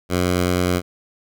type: tone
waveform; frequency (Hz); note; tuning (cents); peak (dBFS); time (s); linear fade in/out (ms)
10% pulse; 89.7; F2; +47; -9; 0.09-0.82; 50
effects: none